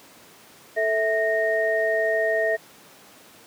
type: tone cluster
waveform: sine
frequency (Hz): 441 / 654 / 1853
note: A4 / E5 / A#6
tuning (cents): +4 / -14 / -11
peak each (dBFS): -26 / -22 / -25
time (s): 0.76-2.57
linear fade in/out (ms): 20
effects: pink hiss -49 dBFS RMS until 3.46 s + high-pass 200 Hz 12 dB/octave